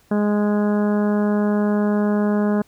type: harmonic tone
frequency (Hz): 207.7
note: G#3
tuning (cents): 0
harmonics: 1 / 2 / 3 / 4 / 5 / 6 / 7 / 8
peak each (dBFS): -17 / -24 / -27 / -33 / -34 / -38 / -37 / -39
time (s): 0.11-2.62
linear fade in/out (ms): 5
effects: pink hiss -57 dBFS RMS until 2.67 s

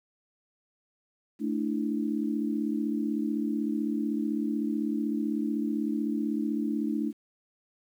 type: chord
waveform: sine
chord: A suspended fourth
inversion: none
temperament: equal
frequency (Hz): 220 / 293.7 / 329.6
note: A3 / D4 / E4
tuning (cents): 0 / 0 / 0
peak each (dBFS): -30 / -30 / -34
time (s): 1.39-7.13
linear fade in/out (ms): 50
effects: 10-bit

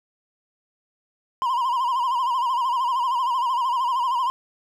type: tone with vibrato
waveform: triangle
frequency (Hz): 1000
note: B5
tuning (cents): +21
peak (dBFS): -18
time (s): 1.42-4.3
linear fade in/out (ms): 0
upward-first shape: sine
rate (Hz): 13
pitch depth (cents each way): 110
effects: none

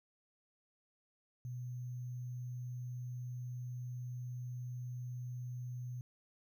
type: tone with sample-and-hold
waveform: sine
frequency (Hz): 123.47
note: B2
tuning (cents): 0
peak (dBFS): -40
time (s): 1.45-6.01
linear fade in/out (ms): 0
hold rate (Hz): 6300
effects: none

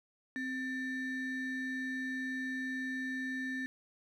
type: ring-modulated tone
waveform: triangle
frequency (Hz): 1022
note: C6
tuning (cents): -41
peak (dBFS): -30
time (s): 0.36-3.66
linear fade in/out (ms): 0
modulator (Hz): 761
effects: none

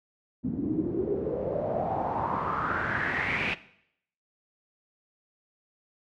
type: noise with low-pass filter sweep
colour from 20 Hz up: pink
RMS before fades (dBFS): -29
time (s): 0.43-3.55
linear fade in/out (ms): 20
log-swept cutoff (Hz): 240 to 2600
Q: 6.6
effects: noise-tail reverb RT60 0.7 s tail -17 dB re dry + high-pass 100 Hz 12 dB/octave

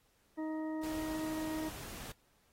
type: harmonic tone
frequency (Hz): 313.7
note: D#4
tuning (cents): +14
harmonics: 1 / 2 / 3 / 4 / 6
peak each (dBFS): -36 / -45 / -48 / -57 / -54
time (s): 0.37-1.7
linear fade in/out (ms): 20
type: noise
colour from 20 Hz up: pink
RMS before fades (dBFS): -47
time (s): 0.83-2.12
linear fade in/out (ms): 5
effects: pink hiss -72 dBFS RMS until 2.52 s + AAC 48 kbps

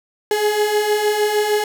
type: beating tone pair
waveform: 35% pulse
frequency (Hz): 415.3 / 421.8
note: G#4 / G#4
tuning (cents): 0 / +27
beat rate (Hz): 6.5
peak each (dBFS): -21 / -15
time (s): 0.31-1.64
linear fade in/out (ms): 2
effects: none

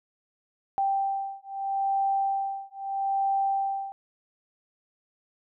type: beating tone pair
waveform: sine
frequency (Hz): 784 / 784.78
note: G5 / G5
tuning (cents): 0 / +2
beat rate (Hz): 0.78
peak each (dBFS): -28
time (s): 0.78-3.92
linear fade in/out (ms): 0
effects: none

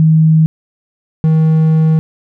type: tone pair in turn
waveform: sine / triangle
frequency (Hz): 158.6 / 158.6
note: D#3 / D#3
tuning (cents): +33 / +33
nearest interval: unison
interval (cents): 0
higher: neither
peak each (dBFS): -5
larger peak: neither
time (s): 0-0.46 / 1.24-1.99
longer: second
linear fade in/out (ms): 0
effects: none

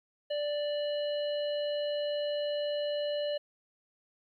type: harmonic tone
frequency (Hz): 587.3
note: D5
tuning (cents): 0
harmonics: 1 / 3 / 5 / 7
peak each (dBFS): -30 / -48 / -41 / -46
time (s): 0.3-3.38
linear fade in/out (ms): 10
effects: 12-bit

